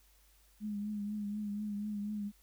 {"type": "tone with vibrato", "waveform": "sine", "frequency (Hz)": 207.7, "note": "G#3", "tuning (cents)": 0, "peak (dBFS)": -35, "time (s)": [0.6, 2.32], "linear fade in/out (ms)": 50, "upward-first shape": "triangle", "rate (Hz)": 4.1, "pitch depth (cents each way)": 48, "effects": ["added 50 Hz sine -65 dBFS peak until 2.42 s", "white hiss -68 dBFS RMS until 2.42 s"]}